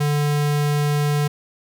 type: tone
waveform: square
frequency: 146.83 Hz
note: D3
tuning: in tune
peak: -18 dBFS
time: 0-1.28 s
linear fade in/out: 10 ms
effects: none